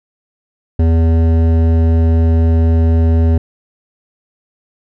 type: tone with hard clipping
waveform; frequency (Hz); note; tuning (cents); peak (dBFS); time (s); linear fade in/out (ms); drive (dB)
sine; 82; E2; -9; -10; 0.79-3.38; 5; 13
effects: none